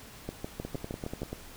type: two click trains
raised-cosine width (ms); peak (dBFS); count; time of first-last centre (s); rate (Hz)
2; -21 / -22; 7 / 8; 0.29-1.219 / 0.65-1.33; 6.46 / 10.3
effects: pink hiss -49 dBFS RMS until 1.56 s